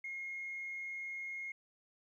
sine tone, 2149 Hz, C7, 46 cents sharp, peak -39 dBFS, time 0.04-1.52 s, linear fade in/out 5 ms, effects tanh soft clip ceiling -35 dBFS + 13-bit

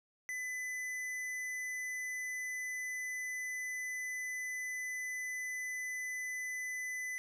sine tone with hard clipping, 2006 Hz, B6, 26 cents sharp, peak -39 dBFS, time 0.29-7.18 s, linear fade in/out 0 ms, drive 11 dB, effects none

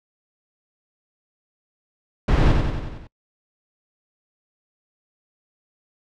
brown noise with echo, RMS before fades -17 dBFS, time 2.28-2.52 s, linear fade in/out 5 ms, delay 92 ms, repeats 6, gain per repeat -4 dB, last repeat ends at 3.072 s, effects noise-tail reverb RT60 0.1 s tail -25 dB re dry + low-pass 4000 Hz 12 dB/octave

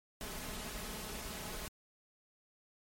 pink noise with comb filter, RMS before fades -43 dBFS, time 0.21-1.68 s, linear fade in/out 0 ms, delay 4.7 ms, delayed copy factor +0.55, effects MP3 64 kbps

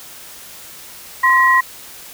sine tone pair together, 1039.6 / 1911 Hz, C6 / A#6, -11 / +43 cents, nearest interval major seventh, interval 1054 cents, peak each -12 dBFS, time 1.23-1.61 s, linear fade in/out 10 ms, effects white hiss -37 dBFS RMS until 2.13 s

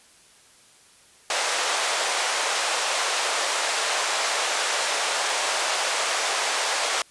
pink band-pass noise, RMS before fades -25 dBFS, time 1.3-7.02 s, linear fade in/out 2 ms, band 560 to 9000 Hz, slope 24 dB/octave, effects white hiss -54 dBFS RMS until 7.1 s + resampled to 24000 Hz

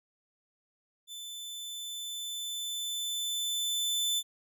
sawtooth tone with level ramp, 3520 Hz, A7, in tune, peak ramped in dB -38 to -24 dBFS, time 1.07-4.23 s, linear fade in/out 50 ms, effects none

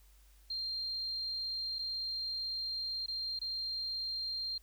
sine tone with dropouts, 4186 Hz, C8, in tune, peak -35 dBFS, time 0.5-4.58 s, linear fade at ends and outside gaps 5 ms, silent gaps 1.786-1.79 / 3.062-3.081 / 3.391-3.414 s, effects added 50 Hz sine -59 dBFS peak until 4.62 s + white hiss -68 dBFS RMS until 4.62 s

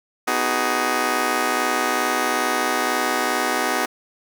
10% pulse chord, G# minor seventh, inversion first, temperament just, 249.2 / 311.5 / 373.8 / 415.3 Hz, B3 / D#4 / F#4 / G#4, +16 / +2 / +18 / 0 cents, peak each -18 dBFS, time 0.27-3.86 s, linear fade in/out 10 ms, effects none

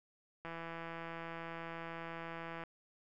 click train, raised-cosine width 0.5 ms, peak -30 dBFS, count 364, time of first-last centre 0.45-2.637 s, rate 166 Hz, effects none

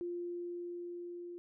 sine tone with level ramp, 349.2 Hz, F4, in tune, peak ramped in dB -36 to -43 dBFS, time 0.01-1.38 s, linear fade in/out 0 ms, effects none

